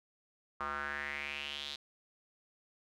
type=tone with band-pass filter sweep; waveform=square; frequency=71.7 Hz; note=D2; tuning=41 cents flat; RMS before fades=-40 dBFS; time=0.6-1.76 s; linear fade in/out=5 ms; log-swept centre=1200 to 3900 Hz; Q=4.9; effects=none